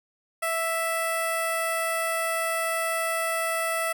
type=tone with notch filter; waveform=10% pulse; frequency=659.3 Hz; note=E5; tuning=in tune; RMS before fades=-27 dBFS; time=0.42-3.93 s; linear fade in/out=10 ms; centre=3800 Hz; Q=0.91; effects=none